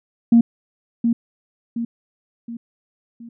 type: tone with echo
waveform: sine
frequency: 233.1 Hz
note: A#3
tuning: in tune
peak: -7 dBFS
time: 0.32-0.41 s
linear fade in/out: 5 ms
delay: 720 ms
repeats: 4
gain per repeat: -7 dB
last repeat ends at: 3.29 s
effects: tanh soft clip ceiling -4 dBFS